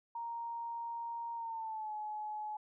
sine tone with pitch glide, 932.3 to 850 Hz, A#5 to G#5, 0 to +40 cents, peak -38 dBFS, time 0.15-2.57 s, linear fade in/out 5 ms, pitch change -160 cents, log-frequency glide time 1.35-1.93 s, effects none

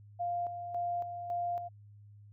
sine tone with tremolo, 698.5 Hz, F5, in tune, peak -31 dBFS, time 0.19-1.69 s, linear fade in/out 20 ms, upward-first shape square, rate 1.8 Hz, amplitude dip 55%, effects added 103 Hz sine -52 dBFS peak until 2.32 s

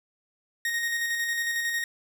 40% pulse tone with tremolo, 1864.7 Hz, A#6, in tune, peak -24 dBFS, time 0.65-1.84 s, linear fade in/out 2 ms, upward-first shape square, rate 11 Hz, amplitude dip 30%, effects none

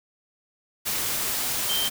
sine tone in noise, 3136 Hz, G7, in tune, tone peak -25 dBFS, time 1.68-1.89 s, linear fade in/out 20 ms, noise white, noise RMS -27 dBFS, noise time 0.85-1.9 s, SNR -1 dB, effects none

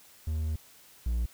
triangle tone pair in turn, 78.3 / 58.66 Hz, D#2 / A#1, +11 / +12 cents, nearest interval perfect fourth, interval 499 cents, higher first, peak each -26 / -24 dBFS, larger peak second, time 0.27-0.56 / 1.06-1.26 s, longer first, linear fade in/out 5 ms, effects white hiss -56 dBFS RMS until 1.33 s

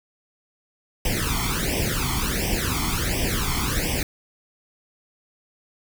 pink noise with flanger, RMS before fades -24 dBFS, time 1.05-4.03 s, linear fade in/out 2 ms, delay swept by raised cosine 0.36 to 0.93 ms, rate 1.4 Hz, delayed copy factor +0.95, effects none

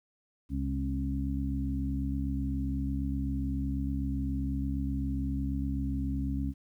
harmonic tone with a mistuned harmonic, 68 Hz, C#2, 33 cents flat, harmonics 1 / 2 / 3 / 4, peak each -32 / -37 / -38 / -34 dBFS, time 0.49-6.54 s, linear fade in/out 50 ms, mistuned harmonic 2, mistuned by -15 cents, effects 11-bit

